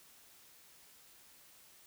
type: silence
effects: white hiss -61 dBFS RMS until 1.86 s